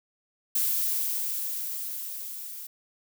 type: noise with level ramp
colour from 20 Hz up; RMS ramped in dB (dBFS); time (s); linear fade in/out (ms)
violet; -25 to -40; 0.55-2.67; 5
effects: none